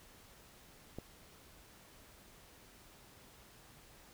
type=click; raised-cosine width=2 ms; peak=-29 dBFS; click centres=0.986 s; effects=pink hiss -60 dBFS RMS until 4.13 s